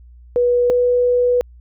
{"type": "tone pair in turn", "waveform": "sine", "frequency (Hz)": [487.3, 491.3], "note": ["B4", "B4"], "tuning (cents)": [-23, -9], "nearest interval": "unison", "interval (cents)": 14, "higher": "second", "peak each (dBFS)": -12, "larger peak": "neither", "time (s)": [[0.36, 0.7], [0.7, 1.41]], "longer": "second", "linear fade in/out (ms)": 0, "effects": ["added 60 Hz sine -40 dBFS peak until 1.6 s"]}